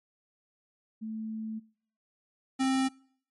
sine / square tone pair in turn, 219.7 / 264.3 Hz, A3 / C4, -2 / +18 cents, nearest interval minor third, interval 320 cents, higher second, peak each -34 / -25 dBFS, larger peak second, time 1.01-1.6 / 2.59-2.89 s, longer first, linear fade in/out 20 ms, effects noise-tail reverb RT60 0.6 s tail -25 dB re dry + MP3 48 kbps

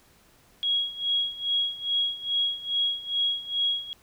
sine tone with tremolo, 3309 Hz, G#7, 7 cents flat, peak -21 dBFS, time 0.63-3.93 s, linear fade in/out 0 ms, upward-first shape sine, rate 2.4 Hz, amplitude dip 85%, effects pink hiss -59 dBFS RMS until 4.02 s

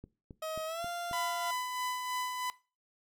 click train, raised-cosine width 3 ms, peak -33 dBFS, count 5, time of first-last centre 0.04-1.112 s, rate 3.73 Hz
30% pulse tone with pitch glide, 633 to 694.3 Hz, D#5 to F5, +30 to -10 cents, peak -33 dBFS, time 0.42-1.51 s, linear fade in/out 5 ms, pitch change +160 cents, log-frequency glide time 0.66-0.85 s
sawtooth tone with tremolo, 1001 Hz, B5, 23 cents sharp, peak -29 dBFS, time 1.13-2.5 s, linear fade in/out 0 ms, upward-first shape sine, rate 3.1 Hz, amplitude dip 40%
effects noise-tail reverb RT60 0.3 s tail -18 dB re dry

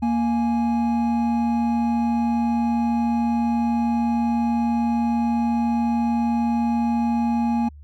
triangle tone pair together, 233.6 / 833.4 Hz, A#3 / G#5, +4 / +6 cents, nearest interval octave + minor seventh, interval 2202 cents, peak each -17 / -25 dBFS, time 0.02-7.69 s, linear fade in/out 10 ms, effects added 73 Hz sine -40 dBFS peak until 7.83 s

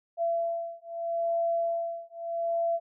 sine beating tone pair, 674 / 674.78 Hz, E5 / E5, +38 / +40 cents, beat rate 0.78 Hz, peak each -30 dBFS, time 0.17-2.8 s, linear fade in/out 50 ms, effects none

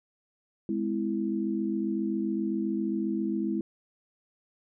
sine chord, Ab augmented, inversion none, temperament equal with one note detuned, 207.7 / 255.2 / 329.6 Hz, Ab3 / C4 / E4, 0 / -43 / 0 cents, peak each -30 / -34 / -30 dBFS, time 0.69-3.61 s, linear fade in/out 2 ms, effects none

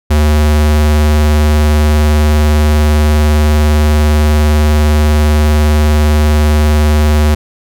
square tone with vibrato, 75.2 Hz, D2, 42 cents sharp, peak -7 dBFS, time 0.1-7.35 s, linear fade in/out 10 ms, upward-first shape triangle, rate 20 Hz, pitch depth 54 cents each way, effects none

